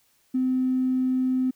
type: tone with tanh clipping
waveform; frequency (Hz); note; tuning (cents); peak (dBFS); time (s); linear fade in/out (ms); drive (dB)
triangle; 257.3; C4; -29; -20; 0.34-1.51; 10; 2
effects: white hiss -65 dBFS RMS until 1.55 s